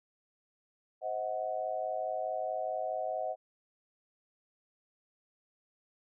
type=chord; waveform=sine; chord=C diminished; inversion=none; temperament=equal with one note detuned; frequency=523.3 / 635.3 / 740 Hz; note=C5 / Eb5 / Gb5; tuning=0 / +36 / 0 cents; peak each=-40 / -35 / -36 dBFS; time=1.01-3.36 s; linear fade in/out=50 ms; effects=none